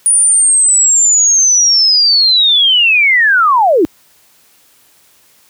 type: linear sweep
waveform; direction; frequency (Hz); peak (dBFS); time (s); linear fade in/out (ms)
sine; down; 9610 to 288.1; -6; 0.06-3.85; 0
effects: white hiss -49 dBFS RMS until 5.49 s + high-pass 60 Hz 12 dB/octave